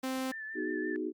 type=tone; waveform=sawtooth; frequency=261.3 Hz; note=C4; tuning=2 cents flat; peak=-28 dBFS; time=0.03-0.32 s; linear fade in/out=10 ms
type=tone with vibrato; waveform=sine; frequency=1760 Hz; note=A6; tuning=in tune; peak=-38 dBFS; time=0.32-0.96 s; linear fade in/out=0 ms; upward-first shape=sine; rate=5.8 Hz; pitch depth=30 cents each way
type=chord; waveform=sine; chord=G# minor seventh; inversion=first; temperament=equal; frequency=246.9 / 311.1 / 370 / 415.3 Hz; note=B3 / D#4 / F#4 / G#4; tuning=0 / 0 / 0 / 0 cents; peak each=-40 / -35 / -36 / -40 dBFS; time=0.54-1.13 s; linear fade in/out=50 ms
effects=MP3 96 kbps